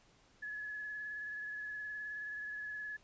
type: tone with vibrato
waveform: sine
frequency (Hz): 1700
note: G#6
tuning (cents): +40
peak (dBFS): -40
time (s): 0.42-2.97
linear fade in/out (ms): 10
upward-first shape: triangle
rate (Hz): 19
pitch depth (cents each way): 24
effects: pink hiss -67 dBFS RMS until 3.03 s + resampled to 16000 Hz